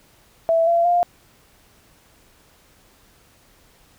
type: tone with pitch steps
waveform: sine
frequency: 660 / 680.5 / 701.7 Hz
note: E5 / F5 / F5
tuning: +2 / -45 / +8 cents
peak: -14 dBFS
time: 0.49-1.03 s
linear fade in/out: 0 ms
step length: 180 ms
effects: pink hiss -55 dBFS RMS until 3.98 s